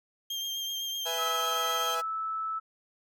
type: tone with vibrato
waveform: 35% pulse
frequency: 3193 Hz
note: G7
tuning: 31 cents sharp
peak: -30 dBFS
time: 0.3-1.95 s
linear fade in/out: 5 ms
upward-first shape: triangle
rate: 7.9 Hz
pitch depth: 24 cents each way
type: chord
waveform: sawtooth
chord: E major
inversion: second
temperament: equal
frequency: 493.9 / 659.3 / 830.6 Hz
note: B4 / E5 / G#5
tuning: 0 / 0 / 0 cents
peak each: -33 dBFS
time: 1.05-2.02 s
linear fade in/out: 20 ms
type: tone with pitch glide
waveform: sine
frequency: 1295 to 1310 Hz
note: E6 to E6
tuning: -31 to -11 cents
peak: -30 dBFS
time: 1.18-2.6 s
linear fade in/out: 20 ms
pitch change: +20 cents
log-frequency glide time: 1.58-2.02 s
effects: none